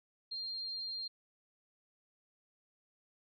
sine tone, 4197 Hz, C8, 5 cents sharp, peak -38 dBFS, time 0.31-1.08 s, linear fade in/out 10 ms, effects none

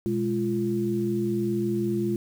sine tone cluster, 121.2 / 206.4 / 345.7 Hz, B2 / G#3 / F4, -32 / -10 / -18 cents, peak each -32 / -27 / -26 dBFS, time 0.06-2.16 s, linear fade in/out 0 ms, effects 8-bit

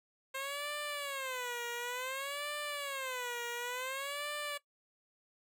10% pulse tone with vibrato, 530 Hz, C5, 22 cents sharp, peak -29 dBFS, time 0.34-4.58 s, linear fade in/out 10 ms, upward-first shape sine, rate 0.56 Hz, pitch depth 190 cents each way, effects noise-tail reverb RT60 0.1 s tail -18 dB re dry

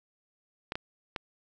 clicks, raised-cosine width 0.3 ms, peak -17 dBFS, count 3, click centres 0.721 / 0.755 / 1.162 s, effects none

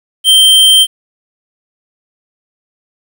square tone, 3136 Hz, G7, in tune, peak -4 dBFS, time 0.24-0.87 s, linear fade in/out 50 ms, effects 7-bit

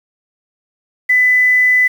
sine tone with quantisation, 2000 Hz, B6, 21 cents sharp, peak -8 dBFS, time 1.09-1.88 s, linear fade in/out 10 ms, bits 6, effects none

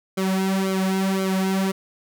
sawtooth tone with flanger, 190.9 Hz, G3, 46 cents flat, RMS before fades -22 dBFS, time 0.17-1.72 s, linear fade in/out 10 ms, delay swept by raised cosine 1.1 to 3.6 ms, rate 1.9 Hz, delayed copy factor -0.9, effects none

